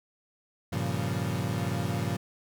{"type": "chord", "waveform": "35% pulse", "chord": "G half-diminished seventh", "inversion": "none", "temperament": "equal with one note detuned", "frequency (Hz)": [98.85, 116.54, 138.59, 174.61], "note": ["G2", "Bb2", "Db3", "F3"], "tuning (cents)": [15, 0, 0, 0], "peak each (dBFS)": -32, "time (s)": [0.72, 2.17], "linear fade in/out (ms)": 10, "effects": []}